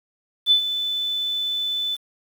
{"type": "tone with ADSR envelope", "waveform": "sine", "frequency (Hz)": 3504, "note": "A7", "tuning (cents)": -8, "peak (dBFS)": -11, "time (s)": [0.46, 1.97], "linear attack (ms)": 51, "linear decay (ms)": 96, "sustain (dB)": -11, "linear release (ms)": 31, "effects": ["7-bit"]}